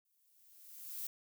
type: noise with exponential growth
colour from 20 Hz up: violet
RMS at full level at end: -40 dBFS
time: 0.05-1.07 s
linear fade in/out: 2 ms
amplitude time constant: 220 ms
effects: none